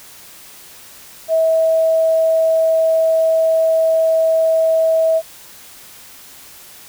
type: tone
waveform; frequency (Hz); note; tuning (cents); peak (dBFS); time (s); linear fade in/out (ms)
sine; 647; E5; -32; -11; 1.28-5.22; 50
effects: white hiss -40 dBFS RMS until 6.88 s